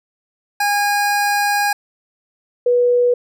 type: tone pair in turn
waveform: 25% pulse / sine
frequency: 818 / 488.1 Hz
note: G#5 / B4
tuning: -26 / -20 cents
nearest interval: major sixth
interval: 894 cents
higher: first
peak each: -11 dBFS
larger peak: neither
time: 0.6-1.73 / 2.66-3.14 s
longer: first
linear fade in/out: 5 ms
effects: none